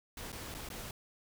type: noise with dropouts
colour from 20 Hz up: pink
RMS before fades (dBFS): -44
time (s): 0.17-0.91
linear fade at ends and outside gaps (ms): 2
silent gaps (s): 0.32-0.327 / 0.542-0.548 / 0.689-0.701
effects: none